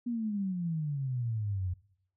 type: exponential sweep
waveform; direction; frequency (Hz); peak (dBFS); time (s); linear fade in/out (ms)
sine; down; 244.7 to 87.7; -30; 0.06-1.74; 10
effects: noise-tail reverb RT60 0.7 s tail -20 dB re dry